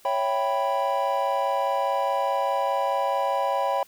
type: chord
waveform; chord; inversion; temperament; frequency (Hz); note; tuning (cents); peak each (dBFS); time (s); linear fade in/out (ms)
triangle; C# half-diminished seventh; none; equal; 554.4 / 659.3 / 784 / 987.8; C#5 / E5 / G5 / B5; 0 / 0 / 0 / 0; -25 / -29 / -25 / -25; 0.05-3.83; 2
effects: white hiss -55 dBFS RMS until 3.87 s